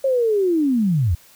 sine linear sweep, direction down, 548 to 73.42 Hz, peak -15 dBFS, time 0.04-1.15 s, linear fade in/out 5 ms, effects white hiss -50 dBFS RMS until 1.35 s

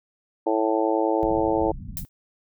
harmonic tone, 110 Hz, A2, in tune, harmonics 3 / 4 / 5 / 6 / 7 / 8, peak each -24 / -26 / -26 / -30 / -29 / -28 dBFS, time 0.46-1.72 s, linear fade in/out 10 ms
pink low-pass noise, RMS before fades -35 dBFS, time 1.23-2.05 s, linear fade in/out 0 ms, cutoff 230 Hz, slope 48 dB/octave
violet noise with exponential decay, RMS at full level -27 dBFS, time 1.97-2.09 s, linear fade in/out 1 ms, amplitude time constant 26 ms
effects none

